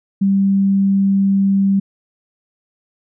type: tone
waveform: sine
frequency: 196 Hz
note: G3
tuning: in tune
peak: -11 dBFS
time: 0.21-1.8 s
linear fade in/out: 10 ms
effects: none